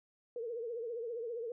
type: tone with vibrato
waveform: sine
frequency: 466.2 Hz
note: A#4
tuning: in tune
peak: -37 dBFS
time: 0.36-1.52 s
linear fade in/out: 2 ms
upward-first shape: triangle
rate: 15 Hz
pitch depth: 110 cents each way
effects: none